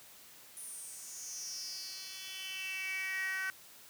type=tone with high-pass filter sweep; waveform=10% pulse; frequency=379.7 Hz; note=F#4; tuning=45 cents sharp; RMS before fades=-41 dBFS; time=0.57-3.5 s; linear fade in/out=0 ms; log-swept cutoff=10000 to 1600 Hz; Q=6; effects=white hiss -56 dBFS RMS until 3.89 s + high-pass 80 Hz 12 dB/octave